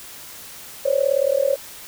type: tone with amplitude modulation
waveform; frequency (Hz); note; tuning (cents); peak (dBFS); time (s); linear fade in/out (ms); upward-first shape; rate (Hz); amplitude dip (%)
sine; 550; C#5; -14; -12; 0.85-1.56; 10; sine; 38.3; 95
effects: white hiss -39 dBFS RMS until 1.87 s